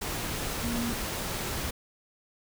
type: tone in noise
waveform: sine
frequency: 235.5 Hz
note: A#3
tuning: 18 cents sharp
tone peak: -30 dBFS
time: 0.63-0.93 s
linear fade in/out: 10 ms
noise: pink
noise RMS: -33 dBFS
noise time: 0.01-1.71 s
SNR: 0 dB
effects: none